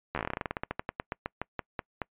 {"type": "slowing click train", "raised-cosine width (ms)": 0.5, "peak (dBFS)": -16, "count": 26, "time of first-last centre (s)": [0.15, 2.017], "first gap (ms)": 12, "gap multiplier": 1.13, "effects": ["noise-tail reverb RT60 0.1 s tail -26 dB re dry", "resampled to 8000 Hz"]}